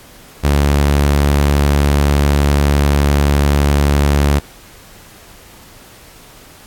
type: tone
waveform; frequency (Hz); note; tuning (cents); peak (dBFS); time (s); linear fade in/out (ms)
sawtooth; 71.7; D2; -41; -6; 0.43-4.4; 20
effects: pink hiss -41 dBFS RMS until 6.66 s + AAC 64 kbps

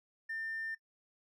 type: tone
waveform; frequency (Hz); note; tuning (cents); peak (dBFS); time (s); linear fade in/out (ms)
triangle; 1800; A6; +39; -34; 0.29-0.75; 10
effects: noise-tail reverb RT60 0.1 s tail -21 dB re dry + tanh soft clip ceiling -33 dBFS

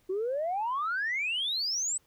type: exponential sweep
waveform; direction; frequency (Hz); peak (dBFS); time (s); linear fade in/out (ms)
sine; up; 362.2 to 8140; -27; 0.09-1.98; 10
effects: tanh soft clip ceiling -24 dBFS + pink hiss -68 dBFS RMS until 2.06 s

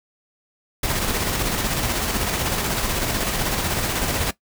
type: noise with tremolo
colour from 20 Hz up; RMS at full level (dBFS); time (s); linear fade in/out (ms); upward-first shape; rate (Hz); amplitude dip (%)
pink; -22; 0.83-4.31; 5; square; 16; 30
effects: noise-tail reverb RT60 0.1 s tail -17 dB re dry

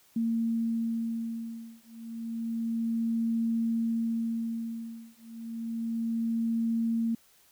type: beating tone pair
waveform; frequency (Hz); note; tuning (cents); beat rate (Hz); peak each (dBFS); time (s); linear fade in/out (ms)
sine; 228.5 / 228.8; A#3 / A#3; -34 / -32; 0.3; -31; 0.16-7.15; 5
effects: white hiss -62 dBFS RMS until 7.51 s

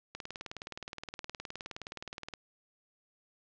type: click train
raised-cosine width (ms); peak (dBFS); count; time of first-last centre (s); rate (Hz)
0.2; -23; 43; 0.15-2.337; 19.2
effects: low-pass 6000 Hz 12 dB/octave

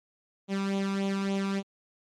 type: tone with flanger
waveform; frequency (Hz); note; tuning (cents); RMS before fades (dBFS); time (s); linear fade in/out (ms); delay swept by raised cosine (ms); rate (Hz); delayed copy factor
sawtooth; 196; G3; 0; -29; 0.48-1.63; 50; 0.29 to 0.83; 3.5; +0.7
effects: low-pass 6000 Hz 12 dB/octave + MP3 64 kbps

